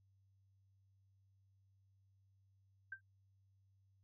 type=tone with exponential decay; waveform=sine; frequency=1568 Hz; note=G6; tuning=in tune; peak=-40 dBFS; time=2.92-3.01 s; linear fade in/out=5 ms; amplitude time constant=19 ms; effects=added 97 Hz sine -70 dBFS peak until 4.03 s